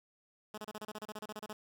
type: tone bursts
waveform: 10% pulse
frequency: 212.8 Hz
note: G#3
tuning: 42 cents sharp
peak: -33 dBFS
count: 15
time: 0.54-1.53 s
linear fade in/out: 5 ms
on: 38 ms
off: 30 ms
effects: none